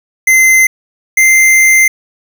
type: tone pair in turn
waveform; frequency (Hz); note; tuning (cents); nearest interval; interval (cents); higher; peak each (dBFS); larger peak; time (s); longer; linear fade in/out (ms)
square; 2067 / 2084; C7 / C7; -22 / -7; unison; 15; second; -5; neither; 0.27-0.67 / 1.17-1.88; second; 5
effects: none